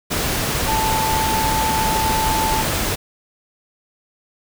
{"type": "tone in noise", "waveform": "sine", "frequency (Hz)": 880, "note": "A5", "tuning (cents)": 0, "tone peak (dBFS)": -19, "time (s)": [0.67, 2.63], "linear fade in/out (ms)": 20, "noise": "pink", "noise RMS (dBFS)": -21, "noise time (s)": [0.1, 2.96], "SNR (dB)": -1, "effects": []}